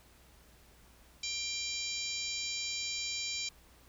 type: harmonic tone with a mistuned harmonic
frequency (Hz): 790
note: G5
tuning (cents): +13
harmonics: 3 / 4 / 5 / 6 / 7 / 8 / 9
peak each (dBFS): -41 / -44 / -41 / -42 / -43 / -47 / -42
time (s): 1.23-3.49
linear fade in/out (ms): 5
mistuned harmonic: 8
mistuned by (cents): +23
effects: added 60 Hz sine -62 dBFS peak until 3.88 s + pink hiss -62 dBFS RMS until 3.88 s